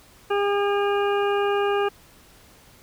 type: harmonic tone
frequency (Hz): 404.6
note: G#4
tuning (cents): -45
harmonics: 1 / 2 / 3 / 4 / 6 / 7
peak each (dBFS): -21 / -27 / -29 / -32 / -37 / -36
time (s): 0.3-1.89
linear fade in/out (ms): 10
effects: pink hiss -52 dBFS RMS until 2.82 s